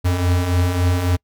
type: beating tone pair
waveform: square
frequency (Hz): 86.3 / 89.9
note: F2 / F#2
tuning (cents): -20 / -49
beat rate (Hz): 3.6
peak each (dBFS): -24 / -17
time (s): 0.04-1.17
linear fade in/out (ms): 20
effects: noise-tail reverb RT60 0.1 s tail -26 dB re dry